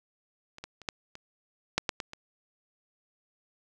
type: clicks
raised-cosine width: 0.2 ms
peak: -28 / -22 / -30 / -13 / -26 / -7 / -10 / -16 / -24 dBFS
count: 9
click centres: 0.584 / 0.64 / 0.817 / 0.888 / 1.154 / 1.78 / 1.892 / 2.002 / 2.134 s
effects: none